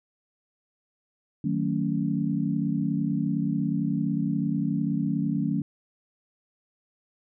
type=chord; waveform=sine; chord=D# half-diminished seventh; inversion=none; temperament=just; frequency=155.56 / 186.68 / 224 / 280 Hz; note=D#3 / F#3 / A3 / C#4; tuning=0 / +16 / +31 / +18 cents; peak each=-29 dBFS; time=1.44-5.62 s; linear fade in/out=5 ms; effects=none